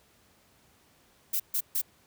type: noise bursts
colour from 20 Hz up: violet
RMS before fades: -28 dBFS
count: 3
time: 1.33-1.817 s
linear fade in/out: 10 ms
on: 69 ms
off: 140 ms
effects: pink hiss -63 dBFS RMS until 2.06 s + high-pass 60 Hz 12 dB/octave